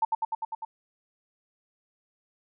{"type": "tone with echo", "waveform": "sine", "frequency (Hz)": 893, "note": "A5", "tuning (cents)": 25, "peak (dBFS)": -20, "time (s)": [0.02, 0.05], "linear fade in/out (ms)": 5, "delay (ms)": 100, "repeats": 6, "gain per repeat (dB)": -2, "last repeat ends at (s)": 0.65, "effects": []}